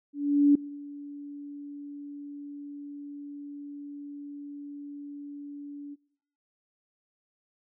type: tone with ADSR envelope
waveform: sine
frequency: 287.4 Hz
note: D4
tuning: 37 cents flat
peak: -15 dBFS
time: 0.13-5.96 s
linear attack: 420 ms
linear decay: 5 ms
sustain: -23 dB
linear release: 28 ms
effects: noise-tail reverb RT60 0.7 s tail -24 dB re dry